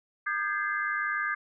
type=tone cluster; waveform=sine; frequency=1209 / 1582 / 1682 / 2072 Hz; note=D6 / G6 / G#6 / C7; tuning=+50 / +15 / +22 / -17 cents; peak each=-32 / -31 / -34 / -36 dBFS; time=0.26-1.35 s; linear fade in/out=10 ms; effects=none